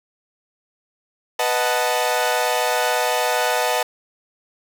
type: chord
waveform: sawtooth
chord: B dominant seventh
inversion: none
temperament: equal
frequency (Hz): 493.9 / 622.3 / 740 / 880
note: B4 / D#5 / F#5 / A5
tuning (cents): 0 / 0 / 0 / 0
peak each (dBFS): -20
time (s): 1.39-3.83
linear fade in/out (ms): 5
effects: none